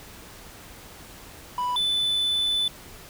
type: tone pair in turn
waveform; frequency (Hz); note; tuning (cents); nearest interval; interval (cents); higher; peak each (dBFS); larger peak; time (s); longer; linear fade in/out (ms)
triangle; 987.8 / 3502; B5 / A7; 0 / -9; octave + minor seventh; 2191; second; -22 / -20; second; 1.58-1.76 / 1.76-2.68; second; 2
effects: pink hiss -45 dBFS RMS until 3.09 s